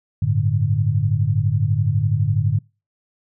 sine chord, G suspended second, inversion none, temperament equal, 98 / 110 / 146.83 Hz, G2 / A2 / D3, 0 / 0 / 0 cents, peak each -21 / -19 / -21 dBFS, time 0.22-2.59 s, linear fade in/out 5 ms, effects noise-tail reverb RT60 0.3 s tail -25 dB re dry

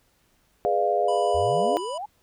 sine chord, G# diminished seventh, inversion none, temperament equal with one note detuned, 415.3 / 493.9 / 602.1 / 698.5 Hz, G#4 / B4 / D5 / F5, 0 / 0 / +43 / 0 cents, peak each -26 / -28 / -26 / -23 dBFS, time 0.65-1.77 s, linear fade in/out 0 ms
harmonic tone, 987.8 Hz, B5, in tune, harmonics 1 / 3 / 5 / 7 / 9, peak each -32 / -40 / -48 / -50 / -47 dBFS, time 1.08-1.98 s, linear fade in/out 5 ms
sine exponential sweep, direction up, 72.8 to 880 Hz, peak -30 dBFS, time 1.34-2.06 s, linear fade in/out 10 ms
effects pink hiss -65 dBFS RMS until 2.22 s

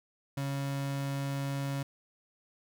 35% pulse tone, 138.7 Hz, C#3, 1 cent sharp, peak -30 dBFS, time 0.37-1.83 s, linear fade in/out 5 ms, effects none

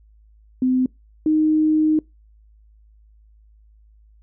sine tone pair in turn, 256.1 / 310.1 Hz, C4 / D#4, -37 / -6 cents, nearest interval minor third, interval 331 cents, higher second, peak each -15 / -14 dBFS, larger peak second, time 0.62-0.86 / 1.26-1.99 s, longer second, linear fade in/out 2 ms, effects noise-tail reverb RT60 0.2 s tail -25 dB re dry + added 53 Hz sine -49 dBFS peak until 4.22 s

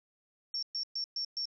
sine tone bursts, 5470 Hz, F8, 37 cents flat, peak -32 dBFS, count 5, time 0.54-1.455 s, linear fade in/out 2 ms, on 87 ms, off 120 ms, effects none

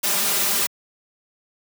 white noise with comb filter, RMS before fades -21 dBFS, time 0.03-0.67 s, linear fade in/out 10 ms, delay 5 ms, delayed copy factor +1, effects high-pass 150 Hz 12 dB/octave

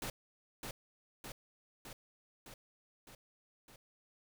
pink noise with echo, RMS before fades -41 dBFS, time 0.02-0.1 s, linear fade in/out 2 ms, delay 610 ms, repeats 6, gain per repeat -3 dB, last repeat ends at 3.76 s, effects none

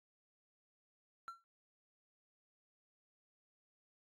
triangle tone with exponential decay, 1357 Hz, E6, 50 cents sharp, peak -39 dBFS, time 1.28-1.44 s, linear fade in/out 0 ms, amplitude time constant 34 ms, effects AAC 64 kbps

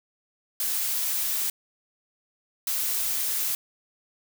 blue noise bursts at uneven times, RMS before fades -27 dBFS, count 2, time 0.6-1.5 / 2.67-3.55 s, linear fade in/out 2 ms, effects none

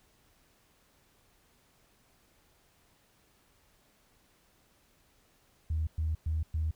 sine tone bursts, 79 Hz, D#2, 27 cents sharp, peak -27 dBFS, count 4, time 5.7-6.71 s, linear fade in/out 5 ms, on 170 ms, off 110 ms, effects tanh soft clip ceiling -23 dBFS + pink hiss -67 dBFS RMS until 6.75 s

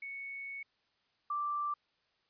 sine tone pair in turn, 2217 / 1174.4 Hz, C#7 / D6, 0 / 0 cents, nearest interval major seventh, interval 1100 cents, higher first, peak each -40 / -32 dBFS, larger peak second, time 0.02-0.63 / 1.3-1.74 s, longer first, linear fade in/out 5 ms, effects white hiss -75 dBFS RMS until 2.29 s + resampled to 11025 Hz

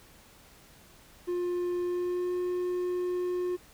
triangle tone with pitch glide, 354.2 to 358.9 Hz, F4 to F4, +24 to +47 cents, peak -26 dBFS, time 1.27-3.57 s, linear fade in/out 20 ms, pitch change +23 cents, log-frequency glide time 1.85-2.32 s, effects pink hiss -56 dBFS RMS until 3.73 s

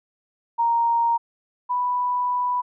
sine tone pair in turn, 932.3 / 987.5 Hz, A#5 / B5, 0 / 0 cents, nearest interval minor second, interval 100 cents, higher second, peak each -17 / -20 dBFS, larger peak first, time 0.58-1.18 / 1.69-2.62 s, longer second, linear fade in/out 20 ms, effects none

